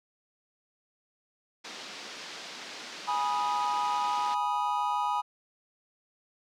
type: band-pass noise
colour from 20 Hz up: white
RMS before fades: -43 dBFS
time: 1.64-4.35 s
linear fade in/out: 10 ms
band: 190 to 5300 Hz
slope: 24 dB/octave
type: chord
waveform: triangle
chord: G# minor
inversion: none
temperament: equal with one note detuned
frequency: 830.6 / 977.5 / 1244.5 Hz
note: G#5 / B5 / D#6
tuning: 0 / -18 / 0 cents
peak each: -29 / -28 / -31 dBFS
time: 3.07-5.22 s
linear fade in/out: 20 ms
effects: none